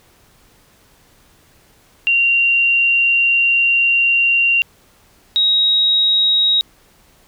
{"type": "tone pair in turn", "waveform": "sine", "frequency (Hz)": [2764, 3799], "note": ["F7", "A#7"], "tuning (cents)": [-19, 32], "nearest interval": "tritone", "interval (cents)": 551, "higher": "second", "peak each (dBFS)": -11, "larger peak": "neither", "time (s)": [[2.07, 4.62], [5.36, 6.61]], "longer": "first", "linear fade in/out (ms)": 0, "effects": ["pink hiss -52 dBFS RMS until 7.27 s"]}